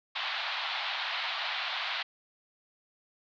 white band-pass noise, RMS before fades -34 dBFS, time 0.15-2.03 s, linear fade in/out 10 ms, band 680 to 4100 Hz, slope 48 dB/octave, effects none

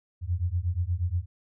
sine beating tone pair, 84.1 / 92.5 Hz, E2 / F#2, +35 / 0 cents, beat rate 8.4 Hz, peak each -28 dBFS, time 0.21-1.26 s, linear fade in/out 50 ms, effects none

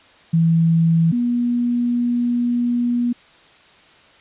sine tone pair in turn, 164.81 / 241.1 Hz, E3 / B3, 0 / -41 cents, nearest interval perfect fifth, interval 659 cents, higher second, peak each -12 / -16 dBFS, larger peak first, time 0.33-1.12 / 1.12-3.13 s, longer second, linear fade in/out 10 ms, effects white hiss -49 dBFS RMS until 4.2 s + resampled to 8000 Hz

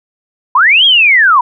sine linear two-way sweep, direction up then down, 932.3 to 3322 to 932.3 Hz, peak -4 dBFS, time 0.55-1.41 s, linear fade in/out 5 ms, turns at 0.85 s, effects none

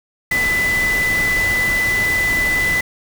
sine tone in noise, 1999 Hz, B6, 20 cents sharp, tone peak -15 dBFS, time 0.31-2.81 s, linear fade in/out 5 ms, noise pink, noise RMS -25 dBFS, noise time 0.31-2.81 s, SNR +7 dB, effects none

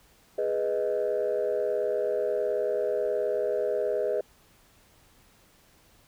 sine chord, G# minor, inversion none, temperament equal, 415.3 / 493.9 / 622.3 Hz, G#4 / B4 / D#5, 0 / 0 / 0 cents, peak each -28 dBFS, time 0.38-4.21 s, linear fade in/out 5 ms, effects tanh soft clip ceiling -19 dBFS + pink hiss -60 dBFS RMS until 6.07 s

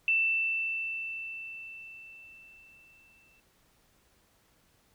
sine tone with exponential decay, 2666 Hz, E7, 19 cents sharp, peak -22 dBFS, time 0.08-3.4 s, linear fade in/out 1 ms, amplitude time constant 720 ms, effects pink hiss -67 dBFS RMS until 4.94 s

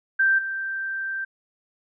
sine tone with level steps, 1568 Hz, G6, in tune, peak -16 / -26 dBFS, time 0.19-1.25 s, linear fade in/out 10 ms, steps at 0.38 s, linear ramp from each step 10 ms, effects none

